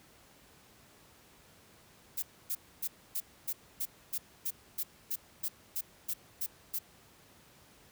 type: noise bursts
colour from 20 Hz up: violet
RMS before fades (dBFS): -34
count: 15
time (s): 2.17-6.79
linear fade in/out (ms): 10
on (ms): 56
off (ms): 270
effects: pink hiss -60 dBFS RMS until 7.91 s + high-pass 60 Hz 12 dB/octave